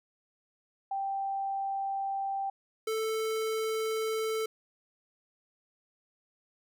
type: tone pair in turn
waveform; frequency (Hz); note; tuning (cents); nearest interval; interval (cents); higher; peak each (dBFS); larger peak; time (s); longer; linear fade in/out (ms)
sine / square; 784 / 440.9; G5 / A4; 0 / +4; minor seventh; 996; first; -30 / -30; neither; 0.91-2.5 / 2.87-4.46; neither; 5
effects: none